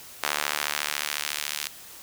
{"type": "tone with high-pass filter sweep", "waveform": "sawtooth", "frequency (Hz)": 74, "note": "D2", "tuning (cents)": 14, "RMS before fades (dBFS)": -30, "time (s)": [0.23, 1.68], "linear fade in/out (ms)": 5, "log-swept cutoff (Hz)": [1100, 3000], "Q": 0.75, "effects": ["white hiss -45 dBFS RMS until 2.02 s"]}